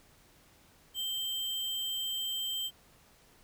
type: tone with sample-and-hold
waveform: sine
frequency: 3136 Hz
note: G7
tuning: in tune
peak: -32 dBFS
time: 0.94-2.71 s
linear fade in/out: 50 ms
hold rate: 11025 Hz
effects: pink hiss -62 dBFS RMS until 3.43 s